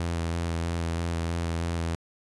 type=tone with vibrato; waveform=sawtooth; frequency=84 Hz; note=E2; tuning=33 cents sharp; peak=-23 dBFS; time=0-1.95 s; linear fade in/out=0 ms; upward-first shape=square; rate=3.1 Hz; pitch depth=15 cents each way; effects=resampled to 24000 Hz